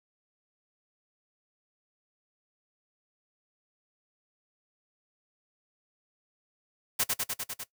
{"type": "noise with echo", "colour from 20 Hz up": "white", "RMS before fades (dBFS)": -26, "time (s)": [6.99, 7.04], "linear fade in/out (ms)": 10, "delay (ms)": 100, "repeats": 6, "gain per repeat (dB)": -2, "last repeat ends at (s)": 7.64, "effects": ["noise-tail reverb RT60 0.1 s tail -17 dB re dry", "high-pass 60 Hz 12 dB/octave"]}